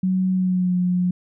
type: tone with pitch glide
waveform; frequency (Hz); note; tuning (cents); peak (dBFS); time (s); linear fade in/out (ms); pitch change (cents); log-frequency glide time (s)
sine; 186.4 to 179.84; F#3 to F#3; +13 to -49; -17; 0.03-1.11; 5; -62; 0.32-0.76
effects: none